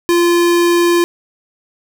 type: tone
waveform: square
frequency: 345.5 Hz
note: F4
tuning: 19 cents flat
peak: -10 dBFS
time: 0.09-1.04 s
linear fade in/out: 0 ms
effects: none